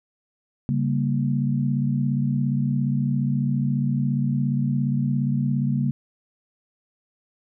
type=chord; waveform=sine; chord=G diminished; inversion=second; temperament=equal; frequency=138.59 / 196 / 233.1 Hz; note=Db3 / G3 / Bb3; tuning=0 / 0 / 0 cents; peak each=-22 / -27 / -25 dBFS; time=0.69-5.91 s; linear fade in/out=0 ms; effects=none